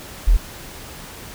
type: tone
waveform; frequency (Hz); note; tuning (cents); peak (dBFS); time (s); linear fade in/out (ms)
sine; 41.2; E1; 0; -9; 0.27-0.37; 10
effects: pink hiss -37 dBFS RMS until 1.34 s